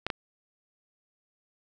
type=clicks; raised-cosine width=0.3 ms; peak=-13 dBFS; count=2; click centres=0.066 / 0.102 s; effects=none